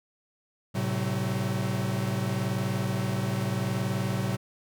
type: chord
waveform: 45% pulse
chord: F# diminished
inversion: first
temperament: equal with one note detuned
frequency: 110 / 130.81 / 189.32 Hz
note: A2 / C3 / F#3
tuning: 0 / 0 / +40 cents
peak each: -31 dBFS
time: 0.74-4.37 s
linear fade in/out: 20 ms
effects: none